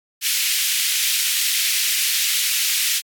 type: high-pass noise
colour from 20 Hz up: pink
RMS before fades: -20 dBFS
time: 0.21-3.02 s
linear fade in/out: 50 ms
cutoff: 2300 Hz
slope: 24 dB/octave
effects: AAC 64 kbps